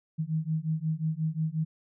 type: beating tone pair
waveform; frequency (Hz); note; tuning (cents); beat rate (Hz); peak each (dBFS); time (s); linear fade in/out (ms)
sine; 155.56 / 161.16; D#3 / E3; 0 / -39; 5.6; -30; 0.18-1.65; 20
effects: none